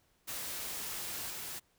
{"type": "noise with level steps", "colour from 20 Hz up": "white", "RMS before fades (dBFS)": [-40, -42], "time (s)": [0.27, 1.6], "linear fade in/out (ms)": 20, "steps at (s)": 1.3, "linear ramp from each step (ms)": 10, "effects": ["pink hiss -72 dBFS RMS until 1.78 s"]}